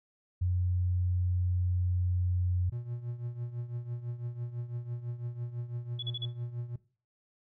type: tone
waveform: sine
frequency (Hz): 90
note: F#2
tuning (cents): -47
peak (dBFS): -26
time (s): 0.41-2.7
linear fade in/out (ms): 10
type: tone with tremolo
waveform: triangle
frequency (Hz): 120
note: B2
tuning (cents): -49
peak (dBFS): -30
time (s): 2.72-6.76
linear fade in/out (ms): 5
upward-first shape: triangle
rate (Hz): 6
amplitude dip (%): 80
type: tone bursts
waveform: sine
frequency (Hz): 3398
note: G#7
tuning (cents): +39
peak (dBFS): -34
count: 4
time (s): 5.99-6.254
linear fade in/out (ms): 5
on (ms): 36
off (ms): 40
effects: noise-tail reverb RT60 0.4 s tail -19 dB re dry